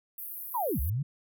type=band-pass noise; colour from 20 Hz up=white; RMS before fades=-40 dBFS; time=0.18-0.9 s; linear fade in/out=5 ms; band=12000 to 16000 Hz; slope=48 dB/octave
type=linear two-way sweep; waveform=sine; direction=down then up; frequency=1046.5 to 57.4 to 150.9 Hz; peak=-27 dBFS; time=0.54-1.03 s; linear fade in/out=10 ms; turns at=0.8 s
effects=none

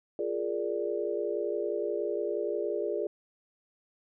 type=chord; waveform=sine; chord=Bb dominant seventh; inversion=second; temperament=equal; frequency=349.2 / 415.3 / 466.2 / 587.3 Hz; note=F4 / Ab4 / Bb4 / D5; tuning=0 / 0 / 0 / 0 cents; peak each=-35 / -32 / -36 / -35 dBFS; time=0.19-3.07 s; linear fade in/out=2 ms; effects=none

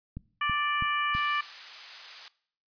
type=click train; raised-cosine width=5 ms; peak=-24 dBFS; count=4; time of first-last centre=0.17-1.15 s; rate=3.06 Hz
type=harmonic tone; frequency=587.3 Hz; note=D5; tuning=in tune; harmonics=2 / 3 / 4 / 5; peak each=-28 / -32 / -34 / -36 dBFS; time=0.41-1.41 s; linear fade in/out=5 ms
type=high-pass noise; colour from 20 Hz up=white; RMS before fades=-42 dBFS; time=1.14-2.28 s; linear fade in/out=0 ms; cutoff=1100 Hz; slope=12 dB/octave
effects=noise-tail reverb RT60 0.6 s tail -21 dB re dry + resampled to 11025 Hz

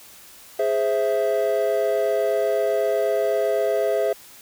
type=chord; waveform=triangle; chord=Ab augmented; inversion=none; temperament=equal; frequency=415.3 / 523.3 / 659.3 Hz; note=Ab4 / C5 / E5; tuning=0 / 0 / 0 cents; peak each=-21 / -22 / -20 dBFS; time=0.59-4.13 s; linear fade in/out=5 ms; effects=tanh soft clip ceiling -8 dBFS + white hiss -46 dBFS RMS until 4.41 s

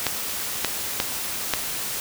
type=clicks; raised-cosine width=0.2 ms; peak=-3 dBFS; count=4; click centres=0.067 / 0.647 / 1.001 / 1.537 s; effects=white hiss -29 dBFS RMS until 2 s

